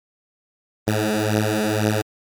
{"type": "beating tone pair", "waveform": "10% pulse", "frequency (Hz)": [106, 108], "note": ["G#2", "A2"], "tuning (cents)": [36, -32], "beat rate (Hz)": 2, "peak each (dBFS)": -13, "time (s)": [0.87, 2.02], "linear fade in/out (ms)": 10, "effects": ["MP3 96 kbps"]}